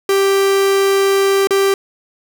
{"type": "tone with dropouts", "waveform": "45% pulse", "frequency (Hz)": 392, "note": "G4", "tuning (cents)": 0, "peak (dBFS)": -11, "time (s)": [0.09, 1.74], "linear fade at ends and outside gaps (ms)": 2, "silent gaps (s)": [1.472, 1.507], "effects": []}